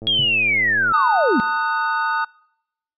click train, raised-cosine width 2 ms, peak -22 dBFS, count 100, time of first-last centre 0.02-0.92 s, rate 110 Hz
sine linear sweep, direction down, 3313 to 198.8 Hz, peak -15 dBFS, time 0.07-1.4 s, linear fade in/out 0 ms
sine tone with exponential decay, 130.81 Hz, C3, in tune, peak -20 dBFS, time 0.19-0.32 s, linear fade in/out 5 ms, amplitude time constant 28 ms
triangle chord, D# diminished, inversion second, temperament equal with one note detuned, 896.9 / 1244.5 / 1480 Hz, A5 / D#6 / F#6, +33 / 0 / 0 cents, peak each -21 dBFS, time 0.93-2.25 s, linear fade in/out 10 ms
effects noise-tail reverb RT60 0.8 s tail -26 dB re dry + resampled to 11025 Hz

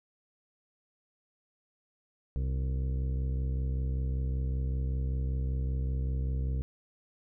harmonic tone with a mistuned harmonic, 65.2 Hz, C2, 5 cents flat, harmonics 1 / 2 / 3 / 4 / 5 / 6 / 7 / 8, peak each -29 / -35 / -48 / -48 / -54 / -57 / -50 / -58 dBFS, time 2.36-6.62 s, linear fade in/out 0 ms, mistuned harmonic 6, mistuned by -68 cents, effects none

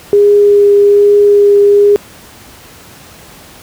sine tone with vibrato, 407.9 Hz, G#4, 31 cents flat, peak -3 dBFS, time 0.13-1.96 s, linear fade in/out 0 ms, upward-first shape triangle, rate 1.2 Hz, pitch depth 11 cents each way, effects pink hiss -36 dBFS RMS until 3.62 s + high-pass 60 Hz 12 dB/octave

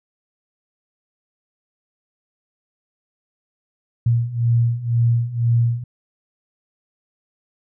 sine beating tone pair, 116.54 / 118.54 Hz, A#2 / A#2, 0 / +29 cents, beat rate 2 Hz, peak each -20 / -17 dBFS, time 4.06-5.84 s, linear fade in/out 5 ms, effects none

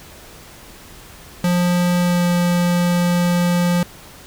square tone with pitch glide, 176.8 to 175.48 Hz, F3 to F3, +22 to +9 cents, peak -15 dBFS, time 1.44-3.83 s, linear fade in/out 2 ms, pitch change -13 cents, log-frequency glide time 1.99-2.26 s, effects pink hiss -41 dBFS RMS until 4.26 s

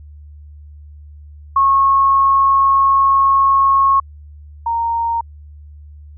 sine tone pair in turn, 1093 / 926.6 Hz, C#6 / A#5, -25 / -11 cents, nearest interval minor third, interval 286 cents, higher first, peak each -9 / -15 dBFS, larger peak first, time 1.56-4 / 4.66-5.21 s, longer first, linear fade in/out 5 ms, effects added 74 Hz sine -35 dBFS peak until 6.17 s

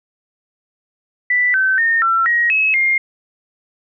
sine tone with pitch steps, 1977 / 1537 / 1832 / 1348 / 1891 / 2575 / 2121 Hz, B6 / G6 / A#6 / E6 / A#6 / E7 / C7, +1 / -35 / -31 / +38 / +24 / -41 / +23 cents, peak -12 dBFS, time 1.3-2.98 s, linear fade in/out 5 ms, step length 240 ms, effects none

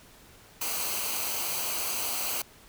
white noise with comb filter, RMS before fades -31 dBFS, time 0.61-2.42 s, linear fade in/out 5 ms, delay 0.56 ms, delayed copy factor -0.6, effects pink hiss -54 dBFS RMS until 2.68 s

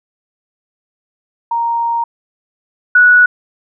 sine tone pair in turn, 932.3 / 1469.3 Hz, A#5 / F#6, 0 / -13 cents, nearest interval minor sixth, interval 787 cents, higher second, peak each -13 / -4 dBFS, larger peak second, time 1.51-2.04 / 2.95-3.26 s, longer first, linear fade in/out 5 ms, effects none

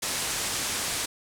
white low-pass noise, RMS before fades -30 dBFS, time 0.02-1.06 s, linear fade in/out 10 ms, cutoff 10000 Hz, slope 24 dB/octave, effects none

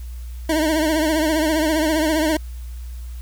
25% pulse tone with vibrato, 312.8 Hz, D#4, 9 cents sharp, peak -13 dBFS, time 0.49-2.37 s, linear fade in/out 5 ms, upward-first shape triangle, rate 15 Hz, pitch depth 90 cents each way, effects added 60 Hz sine -29 dBFS peak until 3.21 s + white hiss -50 dBFS RMS until 3.21 s

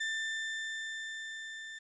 35% pulse tone with level ramp, 1782 Hz, A6, 22 cents sharp, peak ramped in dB -30 to -41 dBFS, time 0-1.79 s, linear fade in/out 10 ms, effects resampled to 16000 Hz + 11-bit

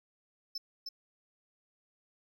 triangle tone with echo, 5274 Hz, E8, in tune, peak -34 dBFS, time 0.55-0.58 s, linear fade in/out 5 ms, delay 310 ms, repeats 1, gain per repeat -3 dB, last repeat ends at 0.89 s, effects none

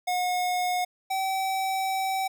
square tone pair in turn, 724 / 767.1 Hz, F#5 / G5, -38 / -38 cents, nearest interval minor second, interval 100 cents, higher second, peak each -25 / -26 dBFS, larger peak first, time 0.07-0.85 / 1.1-2.28 s, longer second, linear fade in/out 10 ms, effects none

